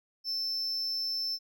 triangle tone, 5310 Hz, E8, 12 cents sharp, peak -29 dBFS, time 0.24-1.39 s, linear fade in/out 50 ms, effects none

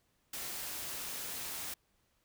white noise, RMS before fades -41 dBFS, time 0.33-1.74 s, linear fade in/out 5 ms, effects pink hiss -75 dBFS RMS until 2.24 s

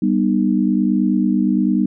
sine chord, G augmented, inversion none, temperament just, 196 / 245 / 306.2 Hz, G3 / B3 / D#4, 0 / -14 / -28 cents, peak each -17 / -18 / -19 dBFS, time 0.02-1.86 s, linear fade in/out 5 ms, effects none

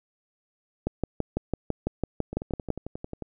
two click trains, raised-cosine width 2 ms, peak -21 / -12 dBFS, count 11 / 12, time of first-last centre 2.33-3.223 / 0.87-2.703 s, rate 11.2 / 6 Hz, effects none

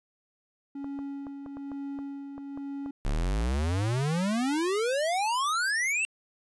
triangle tone with tremolo, 279.1 Hz, C#4, 12 cents sharp, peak -31 dBFS, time 0.75-2.91 s, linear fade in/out 5 ms, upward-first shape sine, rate 1.1 Hz, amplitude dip 45%
clicks, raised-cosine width 1 ms, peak -30 dBFS, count 12, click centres 0.844 / 0.99 / 1.268 / 1.462 / 1.57 / 1.717 / 1.989 / 2.38 / 2.575 / 2.861 / 3.092 / 3.408 s
square exponential sweep, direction up, 33.13 to 2756 Hz, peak -26 dBFS, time 3.05-6.05 s, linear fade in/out 0 ms
effects resampled to 24000 Hz

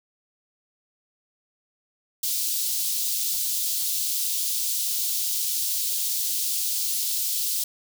white high-pass noise, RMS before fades -26 dBFS, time 2.23-7.64 s, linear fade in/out 5 ms, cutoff 3600 Hz, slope 24 dB/octave, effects none

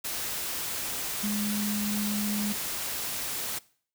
sine tone in noise, 207.7 Hz, G#3, in tune, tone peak -28 dBFS, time 1.23-2.53 s, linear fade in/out 10 ms, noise white, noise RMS -33 dBFS, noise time 0.04-3.59 s, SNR +2 dB, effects noise-tail reverb RT60 0.5 s tail -21 dB re dry

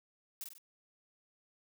blue noise with echo, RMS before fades -42 dBFS, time 0.41-0.44 s, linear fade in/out 0 ms, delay 47 ms, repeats 3, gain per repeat -5 dB, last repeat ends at 0.581 s, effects none

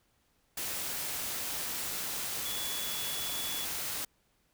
sine tone in noise, 3408 Hz, G#7, 44 cents sharp, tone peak -39 dBFS, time 2.45-3.65 s, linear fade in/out 5 ms, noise white, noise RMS -36 dBFS, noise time 0.57-4.05 s, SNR -6 dB, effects pink hiss -72 dBFS RMS until 4.53 s

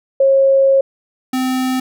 sine / square tone pair in turn, 542 / 257.9 Hz, C#5 / C4, -39 / -25 cents, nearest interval octave + minor second, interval 1286 cents, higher first, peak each -8 / -16 dBFS, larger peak first, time 0.2-0.81 / 1.33-1.8 s, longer first, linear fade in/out 5 ms, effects none

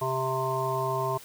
harmonic tone with a mistuned harmonic, 131.5 Hz, C3, 9 cents sharp, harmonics 1 / 3 / 5 / 7 / 8, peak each -33 / -32 / -32 / -33 / -31 dBFS, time 0.01-1.18 s, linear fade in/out 10 ms, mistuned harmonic 7, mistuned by -15 cents, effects white hiss -48 dBFS RMS until 1.24 s

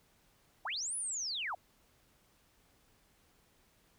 sine linear two-way sweep, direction up then down, 611 to 10160 to 611 Hz, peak -35 dBFS, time 0.65-1.55 s, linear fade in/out 5 ms, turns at 0.96 s, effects pink hiss -69 dBFS RMS until 3.98 s

